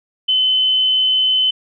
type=tone; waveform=sine; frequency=3042 Hz; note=F#7; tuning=47 cents sharp; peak=-12 dBFS; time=0.28-1.51 s; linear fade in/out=10 ms; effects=none